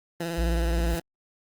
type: tone with vibrato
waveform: 15% pulse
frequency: 168.4 Hz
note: E3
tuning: 37 cents sharp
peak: -22 dBFS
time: 0.2-1 s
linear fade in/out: 5 ms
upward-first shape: sine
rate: 19 Hz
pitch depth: 40 cents each way
type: tone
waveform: triangle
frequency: 57.1 Hz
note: A#1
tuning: 35 cents flat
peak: -21 dBFS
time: 0.37-0.96 s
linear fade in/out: 20 ms
type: noise with exponential growth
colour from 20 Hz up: white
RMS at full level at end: -38 dBFS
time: 0.71-0.99 s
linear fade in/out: 5 ms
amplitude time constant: 59 ms
effects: Opus 32 kbps